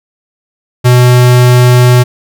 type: tone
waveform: square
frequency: 124 Hz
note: B2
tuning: 7 cents sharp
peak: -3 dBFS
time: 0.84-2.04 s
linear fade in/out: 20 ms
effects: none